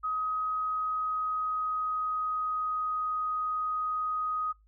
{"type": "tone with pitch glide", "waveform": "sine", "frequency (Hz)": [1262, 1251.1], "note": ["D#6", "D#6"], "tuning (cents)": [24, 9], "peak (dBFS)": -28, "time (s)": [0.03, 4.53], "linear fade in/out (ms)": 20, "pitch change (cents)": -15, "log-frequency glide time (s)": [0.5, 3.13], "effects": ["noise-tail reverb RT60 0.2 s tail -26 dB re dry", "added 52 Hz sine -59 dBFS peak until 4.67 s"]}